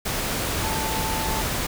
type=tone in noise; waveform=sine; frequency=882 Hz; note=A5; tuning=4 cents sharp; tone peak=-29 dBFS; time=0.63-1.42 s; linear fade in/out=10 ms; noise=pink; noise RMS=-26 dBFS; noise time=0.05-1.67 s; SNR=-6 dB; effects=none